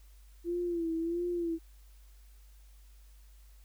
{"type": "tone with vibrato", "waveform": "sine", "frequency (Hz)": 338.8, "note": "E4", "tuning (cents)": 48, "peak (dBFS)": -30, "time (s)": [0.44, 1.59], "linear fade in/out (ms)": 50, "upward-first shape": "sine", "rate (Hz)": 1.5, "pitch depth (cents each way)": 66, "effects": ["added 50 Hz sine -53 dBFS peak until 3.64 s", "white hiss -67 dBFS RMS until 3.64 s"]}